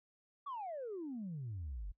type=exponential sweep; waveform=sine; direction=down; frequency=1174.7 to 42.92 Hz; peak=-39 dBFS; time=0.46-1.92 s; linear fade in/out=10 ms; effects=noise-tail reverb RT60 0.1 s tail -23 dB re dry + tanh soft clip ceiling -37 dBFS